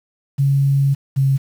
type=tone pair in turn; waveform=sine; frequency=138.59 / 135.82 Hz; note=C#3 / C#3; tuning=0 / -35 cents; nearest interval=unison; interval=35 cents; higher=first; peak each=-12 dBFS; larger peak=neither; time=0.38-0.95 / 1.16-1.38 s; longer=first; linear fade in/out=20 ms; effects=7-bit

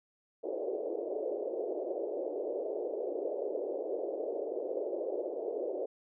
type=band-pass noise; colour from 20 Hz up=white; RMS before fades=-36 dBFS; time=0.43-5.86 s; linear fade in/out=10 ms; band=350 to 590 Hz; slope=48 dB/octave; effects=none

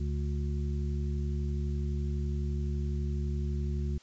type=harmonic tone; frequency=71.9 Hz; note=D2; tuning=36 cents flat; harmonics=1 / 2 / 3 / 5; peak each=-30 / -36 / -40 / -44 dBFS; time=0-3.98 s; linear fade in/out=5 ms; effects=white hiss -59 dBFS RMS until 4.02 s + resampled to 16000 Hz

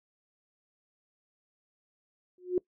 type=tone with exponential growth; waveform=sine; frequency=361.7 Hz; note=F#4; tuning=39 cents flat; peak=-20 dBFS; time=2.38-2.58 s; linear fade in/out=2 ms; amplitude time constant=43 ms; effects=noise-tail reverb RT60 0.1 s tail -22 dB re dry

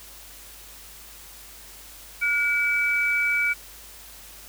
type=tone pair together; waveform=sine; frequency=1438.3 / 2297 Hz; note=F#6 / D7; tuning=-49 / -39 cents; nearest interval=minor sixth; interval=810 cents; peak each=-26 / -21 dBFS; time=2.21-3.54 s; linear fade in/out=20 ms; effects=added 50 Hz sine -51 dBFS peak until 4.48 s + white hiss -45 dBFS RMS until 4.48 s

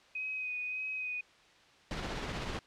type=tone with vibrato; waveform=sine; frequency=2509 Hz; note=D#7; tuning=14 cents sharp; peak=-34 dBFS; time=0.15-1.21 s; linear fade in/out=5 ms; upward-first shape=sine; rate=1.7 Hz; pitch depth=21 cents each way
type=noise with tremolo; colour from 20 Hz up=pink; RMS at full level=-36 dBFS; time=1.91-2.59 s; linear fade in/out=0 ms; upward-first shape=sine; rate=16 Hz; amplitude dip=30%
effects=white hiss -61 dBFS RMS until 2.66 s + low-pass 4000 Hz 12 dB/octave

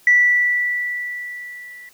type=tone with level ramp; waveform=sine; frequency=1962 Hz; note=B6; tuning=12 cents flat; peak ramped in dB=-8 to -37 dBFS; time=0.07-1.89 s; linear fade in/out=2 ms; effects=tanh soft clip ceiling -4 dBFS + white hiss -52 dBFS RMS until 1.93 s

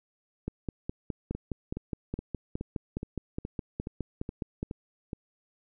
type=two click trains; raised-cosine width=3 ms; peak=-19 / -22 dBFS; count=21 / 10; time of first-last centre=0.48-4.629 / 1.35-5.132 s; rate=4.82 / 2.38 Hz; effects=none

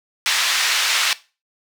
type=band-pass noise; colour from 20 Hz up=white; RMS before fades=-19 dBFS; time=0.26-1.13 s; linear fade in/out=0 ms; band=1400 to 4200 Hz; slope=12 dB/octave; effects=noise-tail reverb RT60 0.3 s tail -18 dB re dry

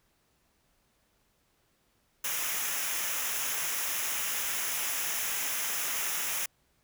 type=noise with comb filter; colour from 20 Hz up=white; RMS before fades=-32 dBFS; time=2.24-6.46 s; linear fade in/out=5 ms; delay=0.23 ms; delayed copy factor=-0.65; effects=pink hiss -71 dBFS RMS until 6.83 s

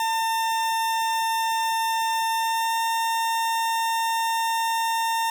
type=tone with pitch glide; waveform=40% pulse; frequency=902 to 909.8 Hz; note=A5 to A#5; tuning=+43 to -42 cents; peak=-21 dBFS; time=0-5.3 s; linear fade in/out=2 ms; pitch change=+15 cents; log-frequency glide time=2.33-2.78 s; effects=none

